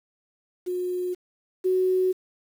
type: tone pair in turn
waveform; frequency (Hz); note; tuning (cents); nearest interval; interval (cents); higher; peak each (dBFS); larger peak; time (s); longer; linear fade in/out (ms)
sine; 361.3 / 371.2; F#4 / F#4; -41 / +6; unison; 47; second; -25 / -19; second; 0.66-1.15 / 1.64-2.13; neither; 20
effects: 8-bit